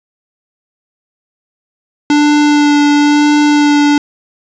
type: tone with vibrato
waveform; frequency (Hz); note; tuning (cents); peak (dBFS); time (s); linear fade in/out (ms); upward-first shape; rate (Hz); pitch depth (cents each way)
square; 293.7; D4; 0; -7; 2.1-3.98; 2; sine; 0.99; 13
effects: resampled to 16000 Hz + 8-bit